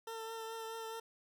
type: tone with vibrato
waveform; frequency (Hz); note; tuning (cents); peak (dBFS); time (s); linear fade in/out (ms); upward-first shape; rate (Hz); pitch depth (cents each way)
20% pulse; 449.8; A4; +38; -37; 0.07-1; 5; triangle; 4.7; 21
effects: none